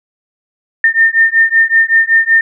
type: beating tone pair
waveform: sine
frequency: 1810 / 1815.3 Hz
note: A6 / A#6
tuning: +48 / -46 cents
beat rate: 5.3 Hz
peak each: -10 dBFS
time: 0.84-2.41 s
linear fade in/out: 2 ms
effects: none